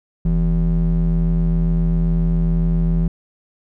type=ring-modulated tone; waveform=triangle; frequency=104.8 Hz; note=G#2; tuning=16 cents sharp; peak=-9 dBFS; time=0.25-3.08 s; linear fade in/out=5 ms; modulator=61.1 Hz; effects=none